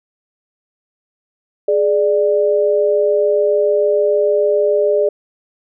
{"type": "tone pair together", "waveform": "sine", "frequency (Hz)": [418.2, 591.4], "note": ["G#4", "D5"], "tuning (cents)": [12, 12], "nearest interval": "tritone", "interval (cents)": 600, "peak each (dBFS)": -14, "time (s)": [1.68, 5.09], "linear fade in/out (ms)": 5, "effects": []}